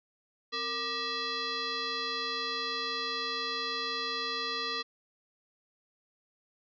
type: tone with frequency modulation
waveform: sine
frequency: 2637 Hz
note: E7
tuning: in tune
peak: -31 dBFS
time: 0.52-4.83 s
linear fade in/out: 20 ms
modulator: 725 Hz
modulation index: 2.9
effects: none